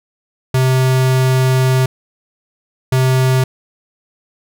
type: tone pair in turn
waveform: square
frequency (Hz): 130 / 130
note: C3 / C3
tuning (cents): -11 / -11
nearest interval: unison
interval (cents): 0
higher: neither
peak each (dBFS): -11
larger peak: neither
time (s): 0.54-1.86 / 2.92-3.44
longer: first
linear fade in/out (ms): 5
effects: none